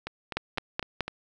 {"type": "two click trains", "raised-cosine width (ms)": 0.3, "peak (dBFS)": [-18, -11], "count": [5, 4], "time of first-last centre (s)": [[0.07, 1.08], [0.37, 1.007]], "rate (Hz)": [3.96, 4.71], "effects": []}